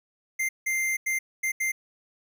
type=tone bursts at uneven times; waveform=square; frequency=2093 Hz; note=C7; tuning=in tune; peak=-25 dBFS; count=5; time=0.39-0.49 / 0.66-0.97 / 1.06-1.19 / 1.43-1.52 / 1.6-1.72 s; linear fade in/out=10 ms; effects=none